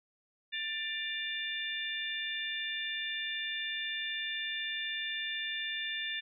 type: harmonic tone with a mistuned harmonic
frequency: 592 Hz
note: D5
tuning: 14 cents sharp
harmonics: 3 / 4 / 5 / 6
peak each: -38 / -42 / -42 / -38 dBFS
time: 0.52-6.21 s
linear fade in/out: 20 ms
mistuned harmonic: 5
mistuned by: -83 cents
effects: none